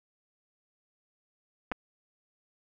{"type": "clicks", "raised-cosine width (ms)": 0.5, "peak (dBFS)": -18, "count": 2, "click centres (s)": [1.716, 1.72], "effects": []}